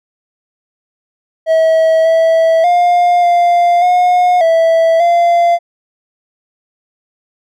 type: tone with pitch steps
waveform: triangle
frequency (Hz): 645 / 653 / 706 / 698 / 719 / 657 / 689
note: E5 / E5 / F5 / F5 / F#5 / E5 / F5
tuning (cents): -38 / -17 / +19 / -1 / -50 / -6 / -24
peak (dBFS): -5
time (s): 1.46-5.59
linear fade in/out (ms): 50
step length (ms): 590
effects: none

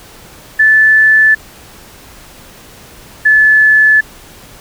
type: tone pair in turn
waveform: sine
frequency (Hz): 1747 / 1730.9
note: A6 / A6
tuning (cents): -13 / -29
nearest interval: unison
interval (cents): 16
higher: first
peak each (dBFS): -4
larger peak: neither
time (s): 0.59-1.35 / 3.25-4.01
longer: neither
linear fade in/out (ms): 10
effects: pink hiss -37 dBFS RMS until 4.6 s

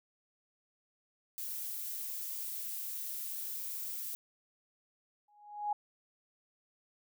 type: noise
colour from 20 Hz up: violet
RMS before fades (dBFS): -40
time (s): 1.38-4.15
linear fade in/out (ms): 0
type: tone with exponential growth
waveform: sine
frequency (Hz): 830.6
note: G#5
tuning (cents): 0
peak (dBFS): -28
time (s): 5.28-5.73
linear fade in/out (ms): 5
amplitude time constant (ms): 97
effects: none

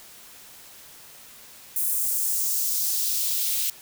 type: noise with high-pass filter sweep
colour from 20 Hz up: blue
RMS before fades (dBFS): -25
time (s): 1.76-3.7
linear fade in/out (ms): 2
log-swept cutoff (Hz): 9800 to 2900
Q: 1.3
effects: white hiss -47 dBFS RMS until 3.81 s

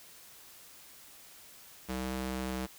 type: tone with high-pass filter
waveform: square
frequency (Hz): 64.4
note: C2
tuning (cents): -27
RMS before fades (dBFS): -36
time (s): 1.88-2.67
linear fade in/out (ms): 20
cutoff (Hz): 140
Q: 0.78
effects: white hiss -54 dBFS RMS until 2.78 s

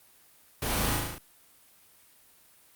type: noise with echo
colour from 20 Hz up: pink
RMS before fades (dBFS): -31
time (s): 0.62-0.96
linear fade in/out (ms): 2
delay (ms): 37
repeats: 6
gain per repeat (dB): -2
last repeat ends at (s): 1.182
effects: white hiss -59 dBFS RMS until 2.75 s + Opus 32 kbps

